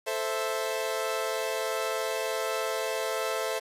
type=chord; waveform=sawtooth; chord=A minor; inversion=none; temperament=equal; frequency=440 / 523.3 / 659.3 Hz; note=A4 / C5 / E5; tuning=0 / 0 / 0 cents; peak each=-29 dBFS; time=0.06-3.6 s; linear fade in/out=20 ms; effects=resampled to 32000 Hz + 8-bit